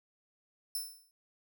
5% pulse tone with exponential decay, 5300 Hz, E8, 9 cents sharp, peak -26 dBFS, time 0.75-1.11 s, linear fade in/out 1 ms, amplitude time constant 78 ms, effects none

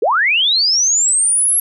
sine linear sweep, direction up, 370 to 11360 Hz, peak -11 dBFS, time 0.02-1.6 s, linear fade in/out 5 ms, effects none

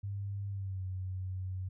sine tone with pitch glide, 99.9 to 93.21 Hz, G2 to F#2, +33 to +13 cents, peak -35 dBFS, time 0.03-1.69 s, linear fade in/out 10 ms, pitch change -120 cents, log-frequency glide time 0.48-0.84 s, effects none

